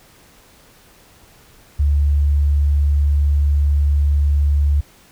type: tone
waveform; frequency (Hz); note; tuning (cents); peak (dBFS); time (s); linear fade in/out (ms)
sine; 72.2; D2; -29; -12; 1.79-4.81; 10
effects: pink hiss -49 dBFS RMS until 5.11 s